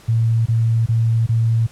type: tone bursts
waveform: sine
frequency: 114 Hz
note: A#2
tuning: 38 cents flat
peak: -13 dBFS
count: 4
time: 0.08-1.669 s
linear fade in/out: 10 ms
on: 380 ms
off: 23 ms
effects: pink hiss -46 dBFS RMS until 1.71 s + low-pass 11000 Hz 12 dB/octave